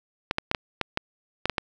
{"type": "clicks", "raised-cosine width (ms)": 0.3, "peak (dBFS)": -8, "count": 9, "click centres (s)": [0.311, 0.384, 0.514, 0.548, 0.813, 0.974, 1.456, 1.497, 1.582], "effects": []}